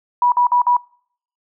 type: tone bursts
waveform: sine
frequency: 975 Hz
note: B5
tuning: 23 cents flat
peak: -11 dBFS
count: 4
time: 0.22-0.767 s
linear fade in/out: 2 ms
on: 100 ms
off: 49 ms
effects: noise-tail reverb RT60 0.6 s tail -26 dB re dry